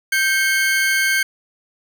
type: tone pair together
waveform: 40% pulse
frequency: 1568 / 2182 Hz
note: G6 / C#7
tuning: 0 / -28 cents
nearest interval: tritone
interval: 572 cents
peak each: -16 / -19 dBFS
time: 0.12-1.23 s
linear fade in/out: 5 ms
effects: none